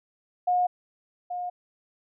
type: tone pair in turn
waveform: sine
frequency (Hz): 720 / 715.4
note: F#5 / F5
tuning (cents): -47 / +41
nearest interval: unison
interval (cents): 12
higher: first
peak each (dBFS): -20 / -29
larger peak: first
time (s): 0.47-0.67 / 1.3-1.5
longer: neither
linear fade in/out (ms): 10
effects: none